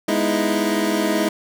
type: chord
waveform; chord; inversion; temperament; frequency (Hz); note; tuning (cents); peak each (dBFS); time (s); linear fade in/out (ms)
25% pulse; E major seventh; first; equal; 207.7 / 246.9 / 311.1 / 329.6; G#3 / B3 / D#4 / E4; 0 / 0 / 0 / 0; -19 / -25 / -19 / -19; 0.08-1.29; 5
effects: none